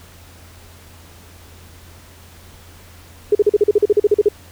sine tone bursts, 415.3 Hz, G#4, in tune, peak -8 dBFS, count 14, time 3.32-4.287 s, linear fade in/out 5 ms, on 31 ms, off 41 ms, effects added 85 Hz sine -43 dBFS peak until 4.51 s + pink hiss -45 dBFS RMS until 4.51 s

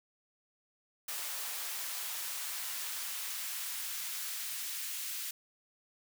white noise with high-pass filter sweep, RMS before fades -39 dBFS, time 1.08-5.31 s, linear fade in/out 5 ms, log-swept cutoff 670 to 2000 Hz, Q 0.73, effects none

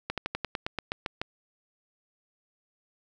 slowing click train, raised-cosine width 0.3 ms, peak -14 dBFS, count 11, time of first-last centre 0.1-1.215 s, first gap 77 ms, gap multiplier 1.08, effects none

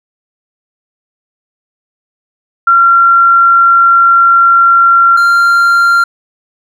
sine / triangle tone pair in turn, 1372 / 1385.5 Hz, F6 / F6, -31 / -14 cents, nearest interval unison, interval 17 cents, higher second, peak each -3 dBFS, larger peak neither, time 2.67-5.17 / 5.17-6.04 s, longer first, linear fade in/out 5 ms, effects none

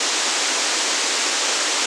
white band-pass noise, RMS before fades -21 dBFS, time 0-1.86 s, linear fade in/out 5 ms, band 260 to 7800 Hz, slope 48 dB/octave, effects none

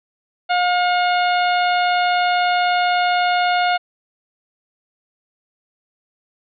harmonic tone with a mistuned harmonic, 714 Hz, F5, 38 cents sharp, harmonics 1 / 2 / 3 / 4 / 5 / 6, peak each -16 / -22 / -26 / -28 / -30 / -32 dBFS, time 0.49-3.78 s, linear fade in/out 20 ms, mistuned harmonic 3, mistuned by +21 cents, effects none

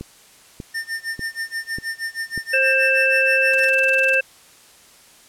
click train, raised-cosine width 3 ms, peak -18 dBFS, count 5, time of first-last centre 0.01-2.377 s, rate 1.69 Hz
square tone with tremolo, 1808 Hz, A6, 47 cents sharp, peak -23 dBFS, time 0.74-3.74 s, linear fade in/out 10 ms, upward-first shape sine, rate 6.3 Hz, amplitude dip 95%
harmonic tone, 530 Hz, C5, 22 cents sharp, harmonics 1 / 3 / 5, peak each -21 / -19 / -17 dBFS, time 2.53-4.21 s, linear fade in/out 10 ms
white noise bursts, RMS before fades -33 dBFS, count 13, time 3.53-4.15 s, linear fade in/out 5 ms, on 20 ms, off 30 ms
effects white hiss -49 dBFS RMS until 5.28 s + low-pass 11000 Hz 12 dB/octave

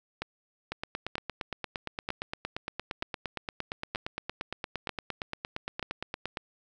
two click trains, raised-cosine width 0.3 ms, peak -16 / -17 dBFS, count 7 / 50, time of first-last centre 0.22-5.827 / 0.72-6.372 s, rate 1.07 / 8.67 Hz, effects none

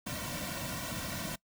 pink noise with comb filter, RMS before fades -38 dBFS, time 0.06-1.36 s, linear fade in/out 10 ms, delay 2.4 ms, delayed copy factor -0.95, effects noise-tail reverb RT60 0.1 s tail -22 dB re dry

